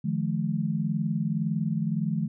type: tone cluster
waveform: sine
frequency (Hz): 152.5 / 172.1 / 214.1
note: D#3 / F3 / A3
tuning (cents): -34 / -25 / -47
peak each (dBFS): -29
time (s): 0.04-2.28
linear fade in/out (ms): 10
effects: none